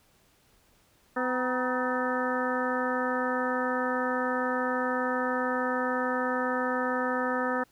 harmonic tone with a mistuned harmonic, 253.2 Hz, B3, 43 cents sharp, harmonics 1 / 2 / 3 / 4 / 5 / 6 / 7, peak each -32 / -31 / -36 / -35 / -33 / -37 / -35 dBFS, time 1.16-7.64 s, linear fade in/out 10 ms, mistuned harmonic 4, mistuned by -100 cents, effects pink hiss -64 dBFS RMS until 7.71 s

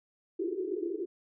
pink band-pass noise, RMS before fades -34 dBFS, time 0.39-1.06 s, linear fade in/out 10 ms, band 330 to 410 Hz, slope 96 dB/octave, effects none

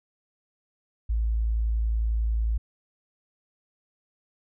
sine tone, 55.5 Hz, A1, 16 cents sharp, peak -22 dBFS, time 1.09-2.58 s, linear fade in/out 10 ms, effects none

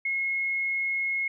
sine tone, 2166 Hz, C#7, 41 cents flat, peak -25 dBFS, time 0.05-1.28 s, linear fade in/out 5 ms, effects none

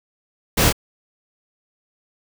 pink noise with echo, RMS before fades -17 dBFS, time 0.57-0.7 s, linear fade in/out 10 ms, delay 27 ms, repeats 1, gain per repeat -2 dB, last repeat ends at 0.727 s, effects none

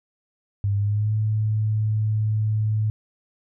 sine tone with pitch glide, 100.6 to 107.82 Hz, G2 to A2, +45 to -35 cents, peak -19 dBFS, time 0.64-2.9 s, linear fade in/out 0 ms, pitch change +120 cents, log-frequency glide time 0.75-1.13 s, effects none

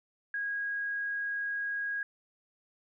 sine tone, 1643 Hz, G#6, 19 cents flat, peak -31 dBFS, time 0.34-2.03 s, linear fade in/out 2 ms, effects none

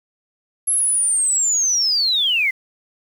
sine linear sweep, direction down, 11175 to 2000 Hz, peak -15 dBFS, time 0.67-2.51 s, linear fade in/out 10 ms, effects 7-bit

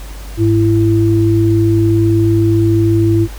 sine tone pair together, 105.2 / 334 Hz, G#2 / E4, +23 / +23 cents, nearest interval octave + minor sixth, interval 2000 cents, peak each -11 dBFS, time 0.37-3.28 s, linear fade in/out 50 ms, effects added 50 Hz sine -26 dBFS peak until 3.38 s + pink hiss -36 dBFS RMS until 3.38 s

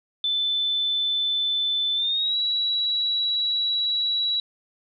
sine tone with pitch glide, 3520 to 3906 Hz, A7 to B7, 0 to -20 cents, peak -21 dBFS, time 0.24-4.4 s, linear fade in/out 2 ms, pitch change +180 cents, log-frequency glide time 1.95-2.36 s, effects none

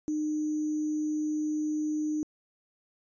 sine tone with sample-and-hold, 304.9 Hz, D#4, 35 cents flat, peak -27 dBFS, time 0.08-2.23 s, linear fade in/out 0 ms, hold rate 6300 Hz, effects resampled to 16000 Hz

